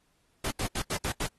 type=noise bursts at uneven times; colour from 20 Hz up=pink; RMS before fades=-32 dBFS; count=6; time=0.44-0.51 / 0.59-0.67 / 0.75-0.82 / 0.9-0.97 / 1.04-1.12 / 1.2-1.27 s; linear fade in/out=5 ms; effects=pink hiss -71 dBFS RMS until 1.38 s + AAC 32 kbps